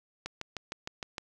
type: click train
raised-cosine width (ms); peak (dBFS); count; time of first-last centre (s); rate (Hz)
0.2; -19; 7; 0.26-1.182; 6.51
effects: none